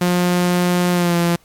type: tone with pitch glide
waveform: sawtooth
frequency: 177.7 to 171.55 Hz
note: F3 to F3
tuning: +30 to -31 cents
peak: -10 dBFS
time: 0.01-1.36 s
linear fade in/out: 5 ms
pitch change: -61 cents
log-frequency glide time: 0.92-1.16 s
effects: pink hiss -54 dBFS RMS until 1.44 s + MP3 96 kbps